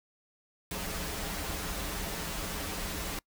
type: noise with comb filter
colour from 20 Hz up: pink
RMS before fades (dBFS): -36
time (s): 0.71-3.19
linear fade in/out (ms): 2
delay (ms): 8.2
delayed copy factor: -0.7
effects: noise-tail reverb RT60 0.1 s tail -25 dB re dry